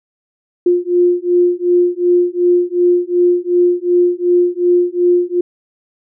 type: beating tone pair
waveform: sine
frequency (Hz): 352.3 / 355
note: F4 / F4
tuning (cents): +15 / +28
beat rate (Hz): 2.7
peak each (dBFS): -13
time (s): 0.66-5.41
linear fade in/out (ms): 5
effects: none